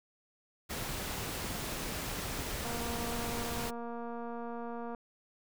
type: noise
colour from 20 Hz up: pink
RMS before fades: -38 dBFS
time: 0.69-3.71 s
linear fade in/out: 20 ms
type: click train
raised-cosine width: 1 ms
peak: -29 dBFS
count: 541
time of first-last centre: 2.65-4.948 s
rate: 235 Hz
effects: none